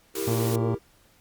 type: chord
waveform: triangle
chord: E diminished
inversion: none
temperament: equal with one note detuned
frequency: 329.6 / 396.8 / 466.2 Hz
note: E4 / G4 / Bb4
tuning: 0 / +21 / 0 cents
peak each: -31 / -28 / -32 dBFS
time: 0.14-0.79 s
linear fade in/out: 50 ms
type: noise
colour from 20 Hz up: white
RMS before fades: -35 dBFS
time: 0.15-0.56 s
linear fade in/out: 5 ms
type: harmonic tone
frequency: 114.4 Hz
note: A#2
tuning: 32 cents flat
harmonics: 1 / 2 / 3 / 4 / 5 / 6 / 7 / 8 / 9 / 10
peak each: -25 / -31 / -35 / -37 / -39 / -41 / -42 / -43 / -44 / -45 dBFS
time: 0.27-0.75 s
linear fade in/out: 5 ms
effects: pink hiss -60 dBFS RMS until 1.2 s + Opus 48 kbps